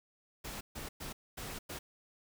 pink noise bursts at uneven times, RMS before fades -43 dBFS, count 5, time 0.44-0.61 / 0.75-0.89 / 1-1.13 / 1.37-1.59 / 1.69-1.79 s, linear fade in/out 10 ms, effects none

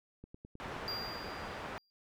click train, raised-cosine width 3 ms, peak -36 dBFS, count 7, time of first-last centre 0.24-0.868 s, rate 9.55 Hz
white low-pass noise, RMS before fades -43 dBFS, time 0.6-1.78 s, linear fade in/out 0 ms, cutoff 1400 Hz, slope 12 dB/octave
triangle tone with exponential decay, 4773 Hz, D8, 27 cents sharp, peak -34 dBFS, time 0.88-1.9 s, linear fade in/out 0 ms, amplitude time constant 220 ms
effects none

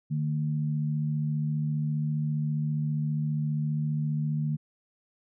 sine tone pair together, 150.3 / 225.2 Hz, D3 / A3, +40 / +40 cents, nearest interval perfect fifth, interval 700 cents, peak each -26 / -34 dBFS, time 0.1-4.57 s, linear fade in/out 20 ms, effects none

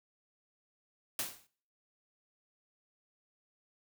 white noise with exponential decay, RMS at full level -32 dBFS, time 1.19-1.47 s, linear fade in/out 2 ms, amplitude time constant 60 ms, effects noise-tail reverb RT60 0.5 s tail -21 dB re dry

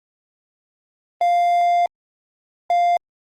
triangle tone bursts at uneven times, 698.5 Hz, F5, in tune, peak -12 dBFS, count 2, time 1.21-1.86 / 2.7-2.97 s, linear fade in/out 2 ms, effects Opus 24 kbps

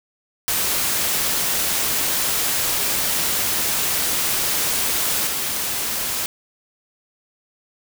white noise with level steps, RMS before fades -21 / -24 dBFS, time 0.48-6.26 s, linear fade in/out 0 ms, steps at 5.27 s, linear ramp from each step 2 ms, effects none

